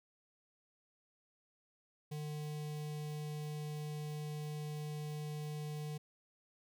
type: tone with notch filter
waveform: square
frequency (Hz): 150.5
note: D3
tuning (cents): +43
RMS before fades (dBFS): -42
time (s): 2.11-5.98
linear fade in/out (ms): 10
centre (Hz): 1400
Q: 1.1
effects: none